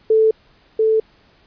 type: tone with echo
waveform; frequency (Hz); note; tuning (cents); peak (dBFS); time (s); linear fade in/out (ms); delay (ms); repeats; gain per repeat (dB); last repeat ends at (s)
sine; 440; A4; 0; -10; 0.1-0.31; 5; 690; 1; -2; 1
effects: pink hiss -54 dBFS RMS until 1.46 s + resampled to 11025 Hz